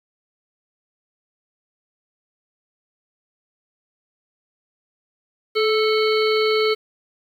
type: harmonic tone with a mistuned harmonic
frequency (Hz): 439.6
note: A4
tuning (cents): -2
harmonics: 1 / 3 / 5 / 7 / 9 / 10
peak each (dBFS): -17 / -26 / -26 / -30 / -32 / -28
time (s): 5.55-6.75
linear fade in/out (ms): 20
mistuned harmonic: 1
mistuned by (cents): -29
effects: 8-bit